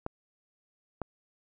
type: clicks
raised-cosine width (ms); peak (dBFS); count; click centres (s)
1; -19; 2; 0.064 / 1.017
effects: none